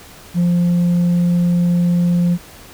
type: tone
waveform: sine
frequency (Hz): 174.61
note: F3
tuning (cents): 0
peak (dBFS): -9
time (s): 0.34-2.38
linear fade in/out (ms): 50
effects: tanh soft clip ceiling -11 dBFS + pink hiss -40 dBFS RMS until 2.73 s